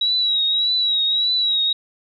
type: tone with vibrato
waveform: sine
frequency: 3864 Hz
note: B7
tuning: 39 cents flat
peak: -16 dBFS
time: 0.01-1.73 s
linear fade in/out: 5 ms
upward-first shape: triangle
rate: 1.7 Hz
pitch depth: 63 cents each way
effects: none